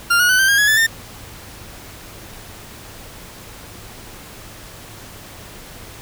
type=tone with pitch steps; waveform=40% pulse; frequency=1396.9 / 1449.5 / 1504.1 / 1560.7 / 1619.5 / 1680.5 / 1743.8 / 1809.5 Hz; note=F6 / F#6 / F#6 / G6 / G#6 / G#6 / A6 / A6; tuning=0 / -36 / +28 / -8 / -44 / +20 / -16 / +48 cents; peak=-11 dBFS; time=0.1-0.868 s; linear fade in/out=10 ms; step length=96 ms; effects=added 104 Hz sine -46 dBFS peak until 6.01 s + pink hiss -38 dBFS RMS until 6.01 s